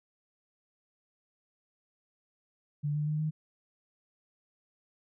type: tone with pitch steps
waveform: sine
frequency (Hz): 146.9 / 149.55 / 152.26 / 155.01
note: D3 / D3 / D#3 / D#3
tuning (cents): +1 / +32 / -37 / -6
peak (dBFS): -28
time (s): 2.83-3.31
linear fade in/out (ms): 20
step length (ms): 120
effects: none